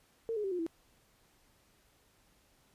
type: tone with pitch steps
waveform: sine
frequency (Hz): 455.4 / 420 / 387.4 / 357.3 / 329.5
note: A#4 / G#4 / G4 / F4 / E4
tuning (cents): -40 / +19 / -20 / +40 / -1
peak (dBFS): -32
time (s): 0.29-0.665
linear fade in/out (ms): 0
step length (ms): 75
effects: pink hiss -68 dBFS RMS until 2.74 s + resampled to 32000 Hz